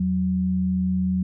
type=tone pair together; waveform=sine; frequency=82.41 / 185 Hz; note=E2 / F#3; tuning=0 / 0 cents; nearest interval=octave + major second; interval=1400 cents; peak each=-29 / -20 dBFS; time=0-1.23 s; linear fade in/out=5 ms; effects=none